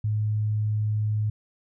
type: tone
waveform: sine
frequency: 106.7 Hz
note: G#2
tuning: 47 cents sharp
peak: -22 dBFS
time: 0.04-1.3 s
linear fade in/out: 5 ms
effects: none